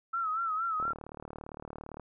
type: tone with vibrato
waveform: sine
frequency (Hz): 1312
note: E6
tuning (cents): -9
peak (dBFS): -29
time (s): 0.13-0.93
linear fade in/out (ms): 10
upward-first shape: sine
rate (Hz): 4.3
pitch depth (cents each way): 82
type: click train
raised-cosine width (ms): 1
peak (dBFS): -28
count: 46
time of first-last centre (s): 0.8-1.997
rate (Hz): 37.6
effects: none

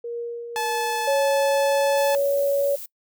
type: tone with tremolo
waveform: sine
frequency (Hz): 471.4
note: A#4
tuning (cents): +19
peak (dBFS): -26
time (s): 0.04-1.09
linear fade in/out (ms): 5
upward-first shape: triangle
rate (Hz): 1.7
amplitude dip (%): 50
type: tone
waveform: sawtooth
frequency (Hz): 866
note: A5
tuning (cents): -28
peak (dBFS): -20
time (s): 0.56-2.15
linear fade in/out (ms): 0
type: tone with pitch glide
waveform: sine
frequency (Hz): 554.4 to 562.1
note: C#5 to C#5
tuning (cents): 0 to +24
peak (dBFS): -18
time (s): 1.07-2.76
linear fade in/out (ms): 10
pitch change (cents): +24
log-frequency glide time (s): 1.4-2.35
type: noise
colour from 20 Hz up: violet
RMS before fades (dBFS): -36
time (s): 1.97-2.86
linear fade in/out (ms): 5
effects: noise-tail reverb RT60 0.1 s tail -23 dB re dry

